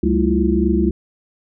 sine tone cluster, 69.3 / 189.3 / 217.5 / 325.9 / 349.5 Hz, C#2 / F#3 / A3 / E4 / F4, 0 / +40 / -20 / -20 / +1 cents, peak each -20 dBFS, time 0.03-0.91 s, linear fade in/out 5 ms, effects none

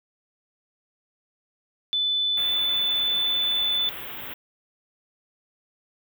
sine tone, 3501 Hz, A7, 9 cents flat, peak -21 dBFS, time 1.93-3.89 s, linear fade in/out 0 ms
white band-stop noise, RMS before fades -36 dBFS, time 2.37-4.34 s, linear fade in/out 5 ms, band 3600 to 14000 Hz, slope 96 dB/octave
effects none

